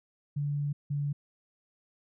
sine tone pair in turn, 144.6 / 143.92 Hz, D3 / D3, -27 / -35 cents, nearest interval unison, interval 8 cents, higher first, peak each -28 dBFS, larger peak neither, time 0.36-0.73 / 0.9-1.13 s, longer first, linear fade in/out 10 ms, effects none

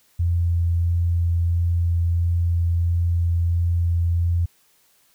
sine tone with vibrato, 85.5 Hz, F2, 36 cents flat, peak -17 dBFS, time 0.19-4.46 s, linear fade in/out 10 ms, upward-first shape sine, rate 1.5 Hz, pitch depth 8 cents each way, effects white hiss -60 dBFS RMS until 5.14 s

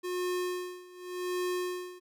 square tone with tremolo, 360 Hz, F#4, 47 cents flat, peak -30 dBFS, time 0.03-2 s, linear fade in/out 20 ms, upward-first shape sine, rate 0.87 Hz, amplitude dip 90%, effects none

